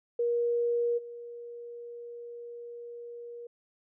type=tone with level steps; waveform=sine; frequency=474.7 Hz; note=A#4; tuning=31 cents sharp; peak=-25 / -40 dBFS; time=0.19-3.47 s; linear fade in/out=5 ms; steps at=0.97 s; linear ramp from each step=20 ms; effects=none